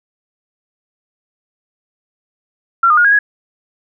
sine tone with pitch steps, 1365 / 1223 / 1432 / 1635 / 1669 Hz, F6 / D#6 / F6 / G#6 / G#6, -40 / -30 / +43 / -28 / +8 cents, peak -7 dBFS, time 2.83-3.19 s, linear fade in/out 5 ms, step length 72 ms, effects none

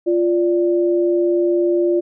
sine tone pair together, 348.1 / 585.4 Hz, F4 / D5, -6 / -6 cents, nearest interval major sixth, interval 900 cents, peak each -14 / -22 dBFS, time 0.06-2.01 s, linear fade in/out 20 ms, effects none

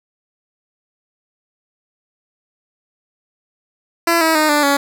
10% pulse tone with pitch steps, 337.2 / 322.3 / 308.1 / 294.6 / 281.6 Hz, E4 / E4 / D#4 / D4 / C#4, +39 / -39 / -17 / +6 / +27 cents, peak -4 dBFS, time 4.07-4.77 s, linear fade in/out 5 ms, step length 140 ms, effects none

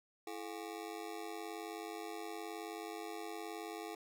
25% pulse ring-modulated tone, 382.3 Hz, G4, 43 cents flat, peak -36 dBFS, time 0.27-3.95 s, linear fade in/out 2 ms, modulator 49.5 Hz, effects none

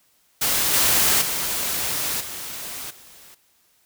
white noise with level steps, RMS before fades -21 / -18 / -25 / -33 / -47 dBFS, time 0.41-3.35 s, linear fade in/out 10 ms, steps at 0.73 / 1.21 / 2.2 / 2.9 s, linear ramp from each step 10 ms, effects white hiss -62 dBFS RMS until 3.85 s

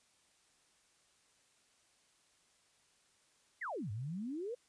sine exponential two-way sweep, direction down then up, 2181 to 97.6 to 509 Hz, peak -38 dBFS, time 3.61-4.55 s, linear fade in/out 10 ms, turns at 3.91 s, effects white hiss -71 dBFS RMS until 4.68 s + resampled to 22050 Hz

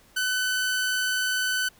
sawtooth tone, 1507 Hz, F#6, 31 cents sharp, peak -20 dBFS, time 0.16-1.69 s, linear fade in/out 10 ms, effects pink hiss -57 dBFS RMS until 1.79 s

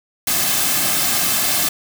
white noise with comb filter, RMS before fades -18 dBFS, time 0.27-1.69 s, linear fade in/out 5 ms, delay 2.1 ms, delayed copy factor -0.55, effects none

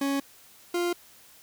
40% pulse tone pair in turn, 277.2 / 349.3 Hz, C#4 / F4, 0 / 0 cents, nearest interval major third, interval 400 cents, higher second, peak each -24 dBFS, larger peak neither, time 0.01-0.2 / 0.74-0.93 s, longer neither, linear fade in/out 5 ms, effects white hiss -54 dBFS RMS until 1.42 s

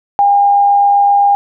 sine tone with amplitude modulation, 807 Hz, G#5, 50 cents flat, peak -5 dBFS, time 0.19-1.35 s, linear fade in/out 0 ms, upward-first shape sine, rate 87.7 Hz, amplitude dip 25%, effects none

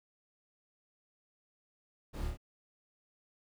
brown noise with echo, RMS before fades -41 dBFS, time 2.13-2.29 s, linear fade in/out 20 ms, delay 28 ms, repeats 3, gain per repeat -2 dB, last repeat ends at 2.374 s, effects none

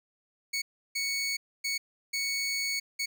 20% pulse tone bursts at uneven times, 2223 Hz, C#7, 4 cents sharp, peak -24 dBFS, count 5, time 0.53-0.62 / 0.95-1.37 / 1.64-1.78 / 2.13-2.8 / 2.99-3.06 s, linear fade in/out 10 ms, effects none

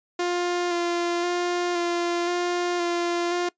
sawtooth tone with vibrato, 349.2 Hz, F4, in tune, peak -19 dBFS, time 0.19-3.49 s, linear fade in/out 5 ms, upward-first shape square, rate 0.96 Hz, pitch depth 16 cents each way, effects noise-tail reverb RT60 0.1 s tail -21 dB re dry + resampled to 16000 Hz

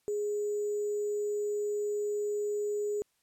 sine tone with sample-and-hold, 415.3 Hz, G#4, in tune, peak -29 dBFS, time 0.08-3.02 s, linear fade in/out 0 ms, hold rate 7350 Hz, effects white hiss -74 dBFS RMS until 3.22 s + low-pass 12000 Hz 12 dB/octave

